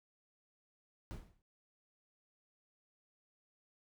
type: noise with exponential decay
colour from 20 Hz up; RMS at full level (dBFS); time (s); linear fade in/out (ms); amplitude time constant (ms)
brown; -41; 1.11-1.42; 0; 67
effects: none